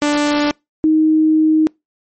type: tone pair in turn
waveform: sawtooth / sine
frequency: 293.7 / 313 Hz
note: D4 / D#4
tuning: 0 / +10 cents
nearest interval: minor second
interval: 110 cents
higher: second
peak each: -9 dBFS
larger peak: neither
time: 0.02-0.51 / 0.84-1.67 s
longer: second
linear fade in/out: 0 ms
effects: noise-tail reverb RT60 0.2 s tail -26 dB re dry + MP3 32 kbps